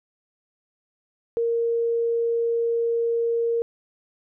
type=tone; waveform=sine; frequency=464.9 Hz; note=A#4; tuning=5 cents flat; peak=-20 dBFS; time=1.37-3.62 s; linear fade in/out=0 ms; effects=none